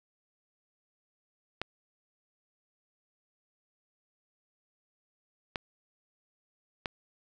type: clicks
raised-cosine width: 0.3 ms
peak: -16 dBFS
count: 3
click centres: 1.616 / 5.558 / 6.858 s
effects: none